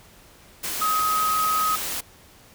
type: tone in noise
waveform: sine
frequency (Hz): 1264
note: D#6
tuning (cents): +27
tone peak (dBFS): -20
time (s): 0.81-1.76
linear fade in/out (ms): 10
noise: white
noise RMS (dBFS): -29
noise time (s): 0.63-2.01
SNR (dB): +6
effects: pink hiss -51 dBFS RMS until 2.54 s